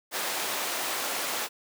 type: high-pass noise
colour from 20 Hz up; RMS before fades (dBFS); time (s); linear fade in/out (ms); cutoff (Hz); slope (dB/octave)
pink; -31; 0.11-1.49; 50; 540; 12
effects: none